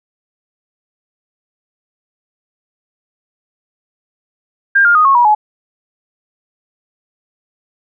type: tone with pitch steps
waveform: sine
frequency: 1600 / 1409.1 / 1240.9 / 1092.8 / 962.4 / 847.6 Hz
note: G6 / F6 / D#6 / C#6 / B5 / G#5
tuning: +35 / +15 / -5 / -25 / -45 / +35 cents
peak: -6 dBFS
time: 4.75-5.35 s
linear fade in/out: 10 ms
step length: 100 ms
effects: none